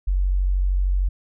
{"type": "tone", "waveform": "sine", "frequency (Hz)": 46.56, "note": "F#1", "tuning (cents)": 12, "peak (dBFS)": -17, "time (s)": [0.07, 1.09], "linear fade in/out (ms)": 10, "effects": []}